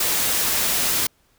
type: noise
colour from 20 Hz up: white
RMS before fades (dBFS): -21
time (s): 0-1.07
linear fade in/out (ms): 5
effects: pink hiss -62 dBFS RMS until 1.38 s